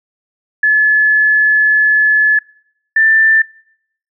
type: tone pair in turn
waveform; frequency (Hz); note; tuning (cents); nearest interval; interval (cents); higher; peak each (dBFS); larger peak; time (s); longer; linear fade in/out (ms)
sine; 1718 / 1775.5; A6 / A6; -42 / +15; minor second; 57; second; -7; neither; 0.63-2.39 / 2.96-3.42; first; 5
effects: noise-tail reverb RT60 0.7 s tail -23 dB re dry